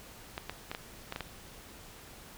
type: clicks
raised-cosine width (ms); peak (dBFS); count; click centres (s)
0.3; -20; 7; 0.379 / 0.496 / 0.715 / 0.749 / 1.124 / 1.161 / 1.207
effects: pink hiss -51 dBFS RMS until 2.37 s